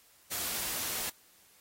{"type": "noise", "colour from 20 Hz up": "white", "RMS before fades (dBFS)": -35, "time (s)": [0.31, 1.1], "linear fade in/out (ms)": 10, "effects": ["white hiss -62 dBFS RMS until 1.6 s", "AAC 48 kbps"]}